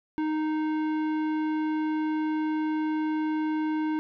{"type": "tone with tanh clipping", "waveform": "triangle", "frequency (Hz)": 310, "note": "D#4", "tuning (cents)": -6, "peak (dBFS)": -27, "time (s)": [0.18, 3.99], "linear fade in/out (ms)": 0, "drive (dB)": 18, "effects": []}